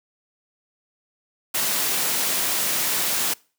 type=noise; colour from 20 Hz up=white; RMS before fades=-23 dBFS; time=1.54-3.34 s; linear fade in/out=10 ms; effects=noise-tail reverb RT60 0.4 s tail -25 dB re dry + high-pass 150 Hz 12 dB/octave